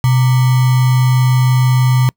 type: tone with sample-and-hold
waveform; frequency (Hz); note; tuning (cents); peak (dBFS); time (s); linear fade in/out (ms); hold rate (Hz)
sine; 127; B2; +49; -8; 0.04-2.09; 0; 1050
effects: noise-tail reverb RT60 0.1 s tail -26 dB re dry